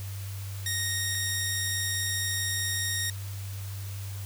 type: tone pair in turn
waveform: 10% pulse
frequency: 1864.7 / 1864.7 Hz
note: A#6 / A#6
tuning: 0 / 0 cents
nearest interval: unison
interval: 0 cents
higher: neither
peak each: -19 dBFS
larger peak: neither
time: 0.66-1.15 / 1.15-3.1 s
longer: second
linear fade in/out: 2 ms
effects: added 98 Hz sine -34 dBFS peak until 4.25 s + white hiss -46 dBFS RMS until 4.25 s

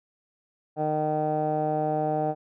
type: tone with low-pass filter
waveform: 15% pulse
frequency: 153.4 Hz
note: D#3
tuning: 24 cents flat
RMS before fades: -26 dBFS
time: 0.76-2.35 s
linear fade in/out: 50 ms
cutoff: 750 Hz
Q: 6.1
effects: none

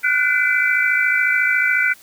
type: tone cluster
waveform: sine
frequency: 1453 / 1507 / 2025 / 2328 Hz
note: F#6 / F#6 / B6 / D7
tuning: -32 / +31 / +43 / -16 cents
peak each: -20 dBFS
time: 0.03-1.94 s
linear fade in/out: 20 ms
effects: white hiss -47 dBFS RMS until 2.02 s

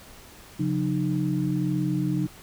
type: tone cluster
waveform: sine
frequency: 138.1 / 179.8 / 306.8 Hz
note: C#3 / F#3 / D#4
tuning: -6 / -49 / -24 cents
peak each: -27 dBFS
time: 0.59-2.27 s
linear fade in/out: 10 ms
effects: pink hiss -48 dBFS RMS until 2.42 s

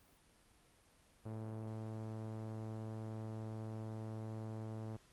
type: tone with low-pass filter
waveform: sawtooth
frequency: 110 Hz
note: A2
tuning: in tune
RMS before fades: -45 dBFS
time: 1.25-4.97 s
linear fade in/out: 10 ms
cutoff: 850 Hz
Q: 0.81
effects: pink hiss -68 dBFS RMS until 5.12 s + Opus 32 kbps

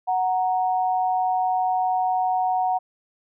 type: tone pair together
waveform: sine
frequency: 740 / 932.3 Hz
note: F#5 / A#5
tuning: 0 / 0 cents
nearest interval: major third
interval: 400 cents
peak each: -20 / -27 dBFS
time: 0.07-2.79 s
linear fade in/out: 20 ms
effects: none

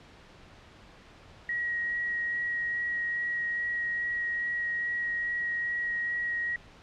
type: tone with vibrato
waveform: sine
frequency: 1900 Hz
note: A#6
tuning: 33 cents sharp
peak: -28 dBFS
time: 1.49-6.56 s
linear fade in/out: 2 ms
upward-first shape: sine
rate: 2.4 Hz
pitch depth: 9 cents each way
effects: pink hiss -53 dBFS RMS until 6.82 s + low-pass 4000 Hz 12 dB/octave

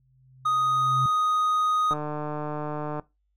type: tone with exponential growth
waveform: sine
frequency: 130 Hz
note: C3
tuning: 11 cents flat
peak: -24 dBFS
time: 0-1.06 s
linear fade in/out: 2 ms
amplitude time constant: 230 ms
type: tone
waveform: triangle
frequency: 1246 Hz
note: D#6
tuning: 2 cents sharp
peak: -19 dBFS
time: 0.45-1.94 s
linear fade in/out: 10 ms
type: click train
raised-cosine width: 1 ms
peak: -18 dBFS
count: 164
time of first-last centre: 1.91-2.997 s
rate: 150 Hz
effects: noise-tail reverb RT60 0.2 s tail -19 dB re dry + added 50 Hz sine -69 dBFS peak until 3.36 s

